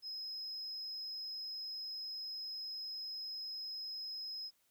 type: tone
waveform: sine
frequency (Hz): 5110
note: D#8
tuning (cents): +45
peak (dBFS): -39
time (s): 0.02-4.51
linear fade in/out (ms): 50
effects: tanh soft clip ceiling -39 dBFS + white hiss -75 dBFS RMS until 4.7 s